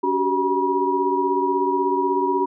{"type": "tone cluster", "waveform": "sine", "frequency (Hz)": [283, 375.8, 392.1, 963], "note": ["C#4", "F#4", "G4", "B5"], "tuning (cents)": [36, 27, 0, -44], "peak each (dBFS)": [-26, -22, -28, -21], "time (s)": [0.03, 2.46], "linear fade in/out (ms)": 10, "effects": []}